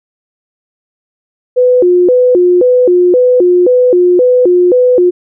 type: tone with vibrato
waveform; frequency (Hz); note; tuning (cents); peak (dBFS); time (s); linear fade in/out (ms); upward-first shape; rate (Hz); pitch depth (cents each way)
sine; 422.4; G#4; +29; -4; 1.56-5.11; 20; square; 1.9; 290
effects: none